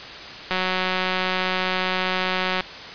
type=click train; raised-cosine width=0.3 ms; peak=-7 dBFS; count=389; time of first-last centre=0.51-2.607 s; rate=185 Hz; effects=white hiss -36 dBFS RMS until 2.94 s + resampled to 11025 Hz